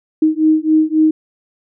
sine beating tone pair, 311.1 / 314.8 Hz, D#4 / D#4, 0 / +20 cents, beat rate 3.7 Hz, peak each -13 dBFS, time 0.22-1.11 s, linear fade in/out 5 ms, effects none

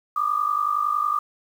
sine tone pair together, 1174.7 / 1225.5 Hz, D6 / D#6, 0 / -27 cents, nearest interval minor second, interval 73 cents, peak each -23 dBFS, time 0.16-1.19 s, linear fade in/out 5 ms, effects 8-bit

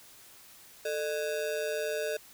square ring-modulated tone, 523.3 Hz, C5, in tune, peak -28 dBFS, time 0.85-2.17 s, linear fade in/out 5 ms, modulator 82.1 Hz, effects white hiss -54 dBFS RMS until 2.33 s

